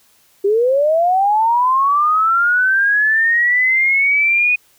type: linear sweep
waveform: sine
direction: up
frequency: 387.3 to 2489 Hz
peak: -11 dBFS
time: 0.44-4.56 s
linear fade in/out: 10 ms
effects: white hiss -54 dBFS RMS until 4.78 s